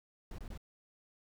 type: noise bursts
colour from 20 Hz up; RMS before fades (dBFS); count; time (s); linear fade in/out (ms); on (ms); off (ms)
brown; -44; 3; 0.31-0.576; 2; 74; 22
effects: none